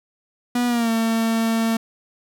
45% pulse tone with pitch glide, 243.6 to 226 Hz, B3 to A3, -24 to +47 cents, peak -18 dBFS, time 0.55-1.77 s, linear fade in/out 5 ms, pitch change -129 cents, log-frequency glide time 0.67-0.91 s, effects none

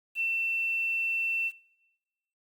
sine tone with quantisation, 2690 Hz, E7, 34 cents sharp, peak -26 dBFS, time 0.15-1.52 s, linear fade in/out 50 ms, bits 9, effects noise-tail reverb RT60 1.0 s tail -23 dB re dry + Opus 48 kbps

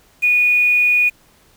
sine tone with quantisation, 2460 Hz, D#7, 20 cents flat, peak -11 dBFS, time 0.22-1.1 s, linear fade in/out 20 ms, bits 6, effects pink hiss -53 dBFS RMS until 1.56 s

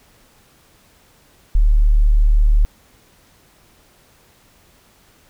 sine tone, 37.32 Hz, D1, 29 cents sharp, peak -9 dBFS, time 1.55-2.65 s, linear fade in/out 0 ms, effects pink hiss -53 dBFS RMS until 5.29 s

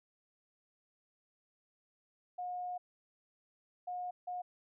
sine tone bursts at uneven times, 720 Hz, F#5, 47 cents flat, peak -37 dBFS, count 3, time 2.38-2.78 / 3.87-4.11 / 4.27-4.42 s, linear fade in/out 10 ms, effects none

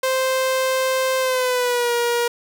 sawtooth tone with pitch glide, 522 to 475.9 Hz, C5 to A#4, -4 to +36 cents, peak -14 dBFS, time 0.03-2.28 s, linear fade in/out 5 ms, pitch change -160 cents, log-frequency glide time 1.19-1.93 s, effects none

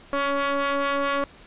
sawtooth ring-modulated tone, 281.1 Hz, C#4, 24 cents sharp, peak -15 dBFS, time 0.13-1.24 s, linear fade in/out 2 ms, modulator 841 Hz, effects pink hiss -49 dBFS RMS until 1.46 s + resampled to 8000 Hz

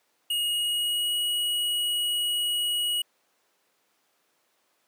square tone with pitch glide, 2873 to 2908 Hz, F7 to F#7, +48 to -31 cents, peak -25 dBFS, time 0.3-3.02 s, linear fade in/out 5 ms, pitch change +21 cents, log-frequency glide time 0.41-1.15 s, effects pink hiss -69 dBFS RMS until 4.87 s + high-pass 400 Hz 12 dB/octave

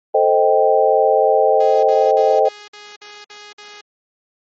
sine chord, A half-diminished seventh, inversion none, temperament equal, 440 / 523.3 / 622.3 / 784 Hz, A4 / C5 / Eb5 / G5, 0 / 0 / 0 / 0 cents, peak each -16 dBFS, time 0.14-2.49 s, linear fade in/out 10 ms
5% pulse tone bursts, 415.3 Hz, G#4, in tune, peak -25 dBFS, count 8, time 1.6-3.811 s, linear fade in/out 5 ms, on 230 ms, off 53 ms
effects MP3 32 kbps

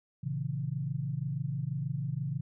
sine chord, A# diminished, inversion none, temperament equal, 116.54 / 138.59 / 164.81 Hz, A#2 / C#3 / E3, 0 / 0 / 0 cents, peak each -38 / -33 / -37 dBFS, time 0.23-2.41 s, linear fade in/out 10 ms, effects none

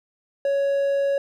triangle tone, 557 Hz, C#5, 8 cents sharp, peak -17 dBFS, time 0.45-1.18 s, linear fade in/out 2 ms, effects none

